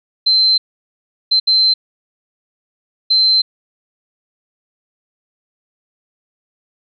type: tone bursts at uneven times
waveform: sine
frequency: 4100 Hz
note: C8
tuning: 36 cents flat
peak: -9 dBFS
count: 4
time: 0.26-0.58 / 1.31-1.4 / 1.47-1.74 / 3.1-3.42 s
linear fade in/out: 10 ms
effects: none